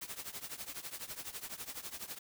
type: noise with tremolo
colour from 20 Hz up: white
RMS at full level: -41 dBFS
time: 0.01-2.19 s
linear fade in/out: 10 ms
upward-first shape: triangle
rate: 12 Hz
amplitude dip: 90%
effects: none